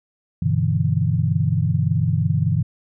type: chord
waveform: sine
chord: E minor seventh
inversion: first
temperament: equal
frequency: 98 / 123.47 / 146.83 / 164.81 Hz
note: G2 / B2 / D3 / E3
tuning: 0 / 0 / 0 / 0 cents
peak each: -22 dBFS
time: 0.42-2.63 s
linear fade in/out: 5 ms
effects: none